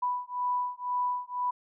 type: beating tone pair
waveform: sine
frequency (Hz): 987.8 / 989.8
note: B5 / B5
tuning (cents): 0 / +4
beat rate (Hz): 2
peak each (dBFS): -31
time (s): 0.02-1.51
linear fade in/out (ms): 10
effects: none